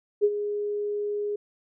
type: tone with ADSR envelope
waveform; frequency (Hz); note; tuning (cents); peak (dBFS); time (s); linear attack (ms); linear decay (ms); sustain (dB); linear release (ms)
sine; 413.6; G#4; -7; -15; 0.21-1.36; 32; 51; -11; 6
effects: none